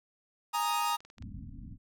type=chord; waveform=45% pulse; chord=Ab suspended second; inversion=none; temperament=equal; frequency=830.6 / 932.3 / 1244.5 Hz; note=Ab5 / Bb5 / Eb6; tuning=0 / 0 / 0 cents; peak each=-35 / -31 / -33 dBFS; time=0.53-0.97 s; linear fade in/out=20 ms
type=clicks; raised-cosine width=0.2 ms; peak=-36 dBFS; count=8; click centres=0.71 / 0.832 / 0.959 / 1.005 / 1.05 / 1.101 / 1.183 / 1.224 s
type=low-pass noise; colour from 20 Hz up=pink; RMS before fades=-44 dBFS; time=1.17-1.78 s; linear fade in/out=50 ms; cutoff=280 Hz; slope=96 dB/octave
effects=none